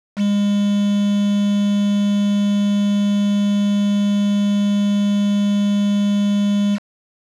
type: tone with quantisation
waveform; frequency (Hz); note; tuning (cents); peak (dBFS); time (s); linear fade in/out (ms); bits
triangle; 203.5; G#3; -35; -12; 0.16-6.79; 50; 5
effects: low-pass 6000 Hz 12 dB/octave